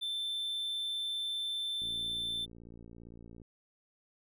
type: tone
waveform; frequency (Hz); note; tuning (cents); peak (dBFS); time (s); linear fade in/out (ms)
triangle; 3545; A7; +12; -32; 0.01-2.46; 20
type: click train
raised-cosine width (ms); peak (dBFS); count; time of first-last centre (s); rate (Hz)
3; -39; 93; 1.82-3.417; 57.6
effects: none